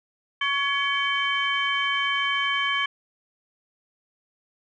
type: tone cluster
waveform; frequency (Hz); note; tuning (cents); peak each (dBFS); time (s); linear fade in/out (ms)
sine; 1117 / 1688 / 2254 / 3093; C#6 / G#6 / C#7 / G7; +13 / +28 / +28 / -24; -27; 0.41-2.86; 5
effects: tanh soft clip ceiling -12 dBFS